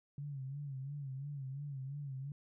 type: tone with vibrato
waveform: sine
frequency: 138.59 Hz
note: C#3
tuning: in tune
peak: -40 dBFS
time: 0.18-2.32 s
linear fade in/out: 2 ms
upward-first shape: sine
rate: 2.9 Hz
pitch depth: 92 cents each way
effects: none